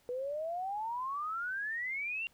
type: exponential sweep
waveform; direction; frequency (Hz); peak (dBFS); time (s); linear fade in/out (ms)
sine; up; 483.8 to 2794; -34; 0.09-2.27; 0
effects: pink hiss -68 dBFS RMS until 2.33 s